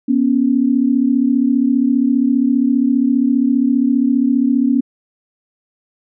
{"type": "tone pair together", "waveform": "sine", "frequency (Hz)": [242.9, 277.9], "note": ["B3", "C#4"], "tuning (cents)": [-29, 4], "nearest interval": "major second", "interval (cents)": 233, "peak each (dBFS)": -14, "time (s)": [0.08, 4.81], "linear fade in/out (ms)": 10, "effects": []}